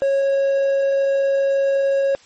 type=tone; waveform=triangle; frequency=549 Hz; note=C#5; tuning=17 cents flat; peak=-13 dBFS; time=0.02-2.15 s; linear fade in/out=0 ms; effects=white hiss -50 dBFS RMS until 2.25 s + MP3 32 kbps